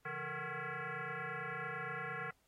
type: tone with frequency modulation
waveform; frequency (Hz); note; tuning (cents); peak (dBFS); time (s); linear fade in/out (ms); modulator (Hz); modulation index
sine; 138.59; C#3; 0; -39; 0.05-2.31; 5; 306; 6.3
effects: pink hiss -75 dBFS RMS until 2.47 s + AAC 48 kbps